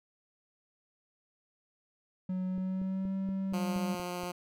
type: tone with pitch glide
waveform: triangle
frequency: 185 to 192.41 Hz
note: F#3 to G3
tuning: 0 to -32 cents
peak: -29 dBFS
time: 2.29-3.95 s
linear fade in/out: 5 ms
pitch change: +68 cents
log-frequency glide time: 2.47-3.14 s
type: click train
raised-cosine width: 3 ms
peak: -33 dBFS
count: 8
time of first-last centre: 2.58-4.235 s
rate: 4.23 Hz
type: tone with vibrato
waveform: 10% pulse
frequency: 177.9 Hz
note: F3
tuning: 32 cents sharp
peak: -27 dBFS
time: 3.53-4.32 s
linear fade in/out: 10 ms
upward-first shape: triangle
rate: 15 Hz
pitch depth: 8 cents each way
effects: none